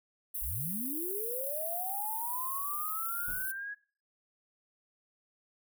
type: high-pass noise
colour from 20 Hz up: white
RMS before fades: -37 dBFS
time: 0.34-3.52 s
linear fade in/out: 10 ms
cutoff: 10000 Hz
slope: 48 dB/octave
type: linear sweep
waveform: sine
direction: up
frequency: 36.84 to 1677 Hz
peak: -37 dBFS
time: 0.41-3.75 s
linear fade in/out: 20 ms
type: noise with exponential decay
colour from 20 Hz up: brown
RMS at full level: -44 dBFS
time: 3.28-3.66 s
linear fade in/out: 2 ms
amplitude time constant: 81 ms
effects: noise-tail reverb RT60 0.4 s tail -20 dB re dry